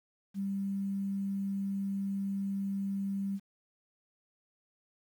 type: tone with quantisation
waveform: sine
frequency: 196.9 Hz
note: G3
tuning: 8 cents sharp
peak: -31 dBFS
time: 0.34-3.4 s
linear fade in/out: 50 ms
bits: 10
effects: none